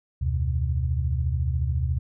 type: tone cluster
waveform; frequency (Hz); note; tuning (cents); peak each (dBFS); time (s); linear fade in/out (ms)
sine; 74.6 / 88.7 / 125.6; D2 / F2 / B2; +28 / +27 / +30; -24 / -30 / -27; 0.21-1.99; 10
effects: none